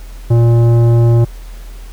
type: tone with tanh clipping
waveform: triangle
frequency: 117.2 Hz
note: A#2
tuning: 10 cents sharp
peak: -8 dBFS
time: 0.3-1.25 s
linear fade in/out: 10 ms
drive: 17 dB
effects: added 41 Hz sine -27 dBFS peak until 1.92 s + pink hiss -42 dBFS RMS until 1.92 s